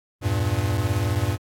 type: chord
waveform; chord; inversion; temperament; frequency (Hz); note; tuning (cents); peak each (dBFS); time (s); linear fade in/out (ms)
square; E diminished; none; equal; 82.41 / 98 / 116.54; E2 / G2 / Bb2; 0 / 0 / 0; -30 / -24 / -26; 0.21-1.38; 50
effects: AAC 64 kbps